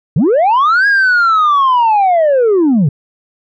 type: linear two-way sweep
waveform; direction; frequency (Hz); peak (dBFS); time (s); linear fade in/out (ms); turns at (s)
sine; up then down; 120 to 1661.2 to 128.2; -5; 0.16-2.89; 5; 0.87
effects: tanh soft clip ceiling -6 dBFS